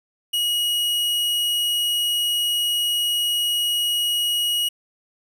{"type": "tone", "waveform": "45% pulse", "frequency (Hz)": 2900, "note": "F#7", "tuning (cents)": -35, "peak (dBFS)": -19, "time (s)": [0.33, 4.69], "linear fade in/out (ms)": 10, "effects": []}